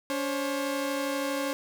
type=tone pair together; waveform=sawtooth; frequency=283.9 / 535.3 Hz; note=C#4 / C5; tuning=+41 / +39 cents; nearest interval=major seventh; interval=1098 cents; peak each=-27 dBFS; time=0.1-1.53 s; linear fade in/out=0 ms; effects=none